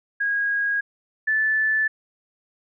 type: tone pair in turn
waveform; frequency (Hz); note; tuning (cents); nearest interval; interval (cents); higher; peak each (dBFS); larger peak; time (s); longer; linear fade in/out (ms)
sine; 1641 / 1748.3; G#6 / A6; -21 / -12; minor second; 109; second; -20 / -18; second; 0.2-0.81 / 1.27-1.88; neither; 10
effects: none